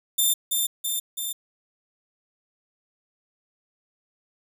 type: tone with echo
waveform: 5% pulse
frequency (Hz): 3584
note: A7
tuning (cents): +31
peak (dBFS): -11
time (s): 0.18-0.34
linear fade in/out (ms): 10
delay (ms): 330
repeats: 3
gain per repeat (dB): -3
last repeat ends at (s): 1.33
effects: none